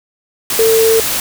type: tone in noise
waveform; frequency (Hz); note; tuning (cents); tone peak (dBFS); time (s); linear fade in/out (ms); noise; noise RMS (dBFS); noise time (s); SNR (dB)
sine; 448; A4; +31; -8; 0.59-1; 2; white; -17; 0.5-1.2; +6
effects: none